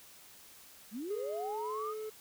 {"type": "linear sweep", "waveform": "sine", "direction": "up", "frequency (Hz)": [191, 1279], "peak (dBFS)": -37, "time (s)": [0.91, 1.95], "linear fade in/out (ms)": 50}
{"type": "tone with pitch glide", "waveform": "triangle", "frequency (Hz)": [415.3, 432.7], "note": ["G#4", "A4"], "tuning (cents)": [0, -29], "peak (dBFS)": -36, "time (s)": [1.1, 2.1], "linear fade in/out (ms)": 10, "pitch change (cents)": 71, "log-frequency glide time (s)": [1.21, 1.82]}
{"effects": ["white hiss -56 dBFS RMS until 2.2 s"]}